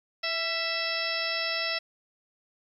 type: harmonic tone with a mistuned harmonic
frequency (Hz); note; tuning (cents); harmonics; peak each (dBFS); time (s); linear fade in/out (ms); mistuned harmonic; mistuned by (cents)
659.3; E5; 0; 1 / 2 / 3 / 4 / 5 / 6 / 7 / 8; -36 / -38 / -34 / -34 / -39 / -37 / -39 / -33; 0.23-1.79; 10; 2; +43
effects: 10-bit